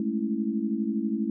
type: chord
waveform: sine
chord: A major seventh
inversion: third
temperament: equal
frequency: 207.7 / 220 / 277.2 / 329.6 Hz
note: G#3 / A3 / C#4 / E4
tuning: 0 / 0 / 0 / 0 cents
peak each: -31 / -28 / -33 / -32 dBFS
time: 0-1.3 s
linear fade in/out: 2 ms
effects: none